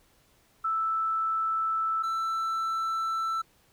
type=tone pair in turn; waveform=sine / triangle; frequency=1318.5 / 1329.2 Hz; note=E6 / E6; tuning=0 / +14 cents; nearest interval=unison; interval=14 cents; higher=second; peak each=-25 dBFS; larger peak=neither; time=0.64-2.03 / 2.03-3.42 s; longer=neither; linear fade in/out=10 ms; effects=pink hiss -64 dBFS RMS until 3.72 s